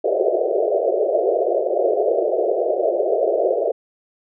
white band-pass noise, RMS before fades -19 dBFS, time 0.04-3.72 s, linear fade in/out 10 ms, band 360 to 680 Hz, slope 96 dB/octave, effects none

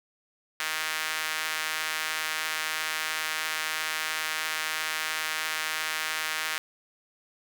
sawtooth tone with high-pass filter, 157 Hz, D#3, 16 cents sharp, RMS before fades -31 dBFS, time 0.6-6.58 s, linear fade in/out 0 ms, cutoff 1700 Hz, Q 1.3, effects none

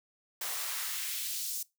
white noise with high-pass filter sweep, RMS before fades -36 dBFS, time 0.41-1.63 s, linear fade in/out 5 ms, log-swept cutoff 540 to 6400 Hz, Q 1.1, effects noise-tail reverb RT60 0.2 s tail -21 dB re dry

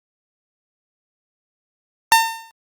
sawtooth tone with exponential decay, 905 Hz, A5, 48 cents sharp, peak -3 dBFS, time 2.12-2.51 s, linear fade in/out 0 ms, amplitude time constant 84 ms, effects Opus 48 kbps

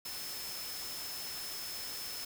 sine tone in noise, 5240 Hz, E8, 11 cents flat, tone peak -43 dBFS, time 0.05-2.25 s, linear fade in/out 5 ms, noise white, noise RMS -43 dBFS, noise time 0.05-2.25 s, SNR -3 dB, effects none

